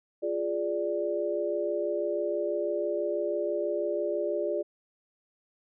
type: chord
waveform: sine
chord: D diminished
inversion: first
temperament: equal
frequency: 349.2 / 415.3 / 587.3 Hz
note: F4 / Ab4 / D5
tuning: 0 / 0 / 0 cents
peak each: -32 / -32 / -30 dBFS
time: 0.22-4.63 s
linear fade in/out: 20 ms
effects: none